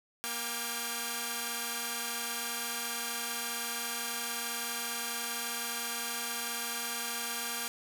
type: tone cluster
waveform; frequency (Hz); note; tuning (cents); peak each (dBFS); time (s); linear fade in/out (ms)
5% pulse; 236.4 / 801 / 1167 / 1394 / 1615; A#3 / G5 / D6 / F6 / G#6; +24 / +37 / -11 / -4 / -49; -29; 0.24-7.68; 0
effects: none